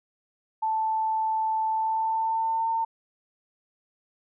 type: tone with pitch glide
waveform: sine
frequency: 880 to 904.7 Hz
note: A5 to A5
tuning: 0 to +48 cents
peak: -23 dBFS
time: 0.62-2.85 s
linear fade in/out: 10 ms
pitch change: +48 cents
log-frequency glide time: 1.69-2.7 s
effects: none